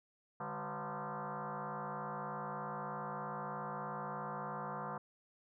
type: tone with frequency modulation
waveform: sine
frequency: 146.6 Hz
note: D3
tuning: 3 cents flat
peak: -39 dBFS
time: 0.4-4.98 s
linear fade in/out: 5 ms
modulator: 175 Hz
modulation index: 7
effects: none